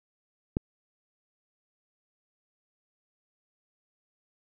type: click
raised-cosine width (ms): 3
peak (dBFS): -13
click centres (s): 0.569
effects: none